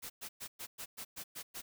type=noise bursts; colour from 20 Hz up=white; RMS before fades=-44 dBFS; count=9; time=0.02-1.62 s; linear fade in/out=20 ms; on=80 ms; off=110 ms; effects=none